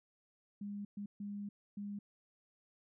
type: tone bursts at uneven times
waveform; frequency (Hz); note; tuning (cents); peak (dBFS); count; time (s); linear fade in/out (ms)
sine; 203.5; G#3; -35; -40; 4; 0.61-0.85 / 0.97-1.06 / 1.2-1.49 / 1.77-1.99; 5
effects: none